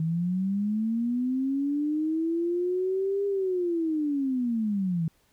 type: linear two-way sweep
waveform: sine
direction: up then down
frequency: 157.6 to 403.4 to 157.6 Hz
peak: -24 dBFS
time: 0-5.08 s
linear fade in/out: 2 ms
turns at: 3.26 s
effects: pink hiss -66 dBFS RMS until 5.32 s